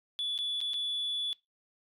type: tone with dropouts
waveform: sine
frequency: 3440 Hz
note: A7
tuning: 40 cents flat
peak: -29 dBFS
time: 0.19-1.33 s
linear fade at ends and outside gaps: 0 ms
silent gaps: 0.378-0.388 / 0.605-0.613 / 0.734-0.741 s
effects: noise-tail reverb RT60 0.2 s tail -21 dB re dry + tanh soft clip ceiling -28 dBFS